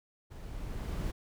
brown noise with level ramp, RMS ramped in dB -45 to -33 dBFS, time 0.3-1.12 s, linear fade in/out 20 ms, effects none

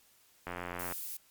click train, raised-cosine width 0.5 ms, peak -23 dBFS, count 41, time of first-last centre 0.47-0.923 s, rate 88.3 Hz
violet noise, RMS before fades -40 dBFS, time 0.79-1.17 s, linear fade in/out 5 ms
effects white hiss -65 dBFS RMS until 1.3 s + MP3 96 kbps

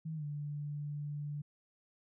sine tone with pitch glide, 159 to 146.65 Hz, D#3 to D3, +38 to -2 cents, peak -37 dBFS, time 0.05-1.42 s, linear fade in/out 10 ms, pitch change -140 cents, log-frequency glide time 0.15-0.24 s, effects none

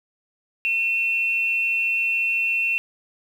sine tone pair together, 2489 / 2703 Hz, D#7 / E7, 0 / +43 cents, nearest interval minor second, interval 143 cents, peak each -27 / -20 dBFS, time 0.65-2.78 s, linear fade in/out 0 ms, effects 8-bit

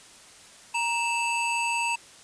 square tone pair together, 936.1 / 2637 Hz, A#5 / E7, +7 / 0 cents, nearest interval octave + tritone, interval 1793 cents, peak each -28 dBFS, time 0.74-1.96 s, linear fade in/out 10 ms, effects white hiss -50 dBFS RMS until 2.23 s + resampled to 22050 Hz

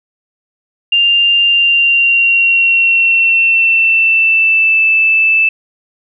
sine tone with pitch glide, 2794 to 2637 Hz, F7 to E7, 0 to 0 cents, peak -7 dBFS, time 0.92-5.49 s, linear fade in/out 5 ms, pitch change -100 cents, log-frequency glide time 1.45-4.82 s, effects none

